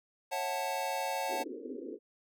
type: chord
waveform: square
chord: F# minor seventh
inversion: second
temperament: equal with one note detuned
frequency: 546.4 / 659.3 / 740 / 880 Hz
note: C#5 / E5 / F#5 / A5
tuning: -25 / 0 / 0 / 0 cents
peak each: -39 / -43 / -38 / -37 dBFS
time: 0.31-1.44 s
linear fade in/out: 20 ms
type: band-pass noise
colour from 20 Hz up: pink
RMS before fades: -42 dBFS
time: 1.28-1.99 s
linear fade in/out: 50 ms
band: 250 to 500 Hz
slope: 96 dB/octave
effects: none